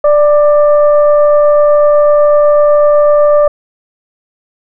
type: tone with frequency modulation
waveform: sine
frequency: 590 Hz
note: D5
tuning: 8 cents sharp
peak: -4 dBFS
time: 0.04-3.48 s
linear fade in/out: 5 ms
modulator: 594 Hz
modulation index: 0.53
effects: none